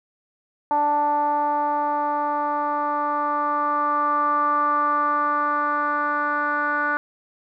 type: tone with low-pass filter sweep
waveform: 10% pulse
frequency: 293.7 Hz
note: D4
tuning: in tune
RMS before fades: -22 dBFS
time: 0.71-6.97 s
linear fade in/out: 0 ms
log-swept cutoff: 900 to 1400 Hz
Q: 7
effects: none